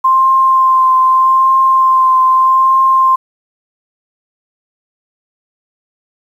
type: tone with vibrato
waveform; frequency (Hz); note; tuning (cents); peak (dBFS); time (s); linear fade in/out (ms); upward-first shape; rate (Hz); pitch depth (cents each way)
sine; 1049; C6; +4; -6; 0.04-3.16; 10; triangle; 0.81; 17
effects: 7-bit